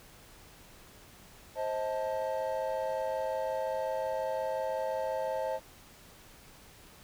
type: chord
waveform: triangle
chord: A diminished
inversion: first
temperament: just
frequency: 528 / 633.6 / 880 Hz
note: C5 / Eb5 / A5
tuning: +16 / +31 / 0 cents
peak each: -32 / -33 / -35 dBFS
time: 1.55-5.6 s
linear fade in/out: 50 ms
effects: pink hiss -55 dBFS RMS until 7.03 s